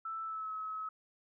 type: tone with pitch glide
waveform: sine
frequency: 1322 to 1285.8 Hz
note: E6 to E6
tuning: +5 to -43 cents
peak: -37 dBFS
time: 0.05-0.89 s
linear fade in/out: 5 ms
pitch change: -48 cents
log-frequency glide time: 0.24-0.52 s
effects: none